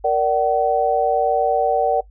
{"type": "chord", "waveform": "sine", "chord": "Bb augmented", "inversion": "none", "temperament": "equal with one note detuned", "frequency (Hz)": [466.2, 587.3, 758.6], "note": ["Bb4", "D5", "F#5"], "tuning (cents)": [0, 0, 43], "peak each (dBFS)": [-20, -20, -18], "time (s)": [0.04, 2.01], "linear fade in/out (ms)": 10, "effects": ["noise-tail reverb RT60 0.1 s tail -19 dB re dry", "added 50 Hz sine -43 dBFS peak until 2.1 s"]}